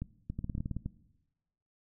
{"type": "two click trains", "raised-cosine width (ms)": 5, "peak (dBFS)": [-23, -23], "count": [4, 8], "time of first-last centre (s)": [[0.02, 0.86], [0.39, 0.766]], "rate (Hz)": [3.57, 18.6], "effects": ["noise-tail reverb RT60 1.0 s tail -18 dB re dry"]}